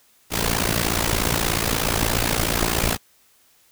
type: noise with amplitude modulation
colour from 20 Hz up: pink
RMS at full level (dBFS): -18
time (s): 0.3-2.98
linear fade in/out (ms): 50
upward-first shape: sine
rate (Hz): 56.8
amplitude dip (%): 85
effects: white hiss -58 dBFS RMS until 3.71 s